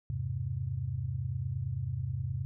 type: chord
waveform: sine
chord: E augmented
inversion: none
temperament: equal with one note detuned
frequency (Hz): 82.41 / 101.45 / 130.81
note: E2 / G#2 / B#2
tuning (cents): 0 / -40 / 0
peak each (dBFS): -39 / -36 / -34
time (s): 0.1-2.45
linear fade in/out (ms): 0
effects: none